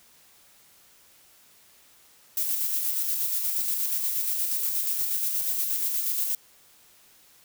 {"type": "noise with tremolo", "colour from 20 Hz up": "violet", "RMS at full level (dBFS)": -26, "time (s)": [2.37, 6.35], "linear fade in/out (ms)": 2, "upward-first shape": "square", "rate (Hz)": 8.4, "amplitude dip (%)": 30, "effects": ["white hiss -57 dBFS RMS until 7.44 s"]}